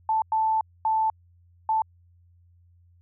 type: tone bursts at uneven times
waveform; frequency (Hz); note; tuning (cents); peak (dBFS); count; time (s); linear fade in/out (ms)
sine; 880; A5; 0; -20; 4; 0.09-0.22 / 0.32-0.61 / 0.85-1.1 / 1.69-1.82; 2
effects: added 87 Hz sine -55 dBFS peak until 3.01 s